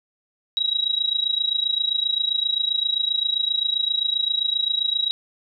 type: tone with amplitude modulation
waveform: sine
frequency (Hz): 3850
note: B7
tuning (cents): -45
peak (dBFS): -16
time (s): 0.57-5.11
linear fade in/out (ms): 0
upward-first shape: sine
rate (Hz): 27.6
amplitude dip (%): 85
effects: none